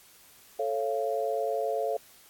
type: chord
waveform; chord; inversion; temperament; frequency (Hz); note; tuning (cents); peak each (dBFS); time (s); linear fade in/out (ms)
sine; A augmented; none; just; 440 / 550 / 687.5; A4 / C#5 / E#5; 0 / -14 / -27; -31; 0.59-1.97; 5
effects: white hiss -56 dBFS RMS until 2.29 s + AAC 64 kbps